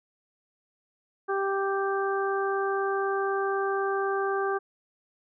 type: harmonic tone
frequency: 392 Hz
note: G4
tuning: in tune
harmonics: 1 / 2 / 3 / 4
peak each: -27 / -32 / -32 / -34 dBFS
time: 1.28-4.59 s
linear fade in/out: 20 ms
effects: none